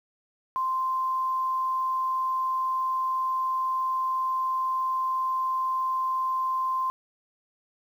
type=tone with quantisation; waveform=sine; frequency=1043 Hz; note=C6; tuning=6 cents flat; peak=-24 dBFS; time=0.56-6.9 s; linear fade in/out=0 ms; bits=9; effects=none